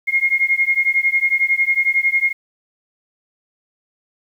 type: beating tone pair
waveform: sine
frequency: 2138 / 2149 Hz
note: C7 / C7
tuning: +37 / +46 cents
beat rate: 11 Hz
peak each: -17 dBFS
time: 0.07-2.33 s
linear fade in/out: 20 ms
effects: 8-bit